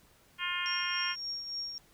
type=harmonic tone; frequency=354.3 Hz; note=F4; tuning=25 cents sharp; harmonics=3 / 4 / 5 / 6 / 7 / 8 / 9; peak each=-39 / -39 / -39 / -39 / -39 / -39 / -39 dBFS; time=0.38-1.16 s; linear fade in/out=50 ms
type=tone with tremolo; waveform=sine; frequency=5560 Hz; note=F8; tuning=9 cents flat; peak=-33 dBFS; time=0.66-1.78 s; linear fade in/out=0 ms; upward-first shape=triangle; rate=3.5 Hz; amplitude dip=55%
effects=pink hiss -63 dBFS RMS until 1.93 s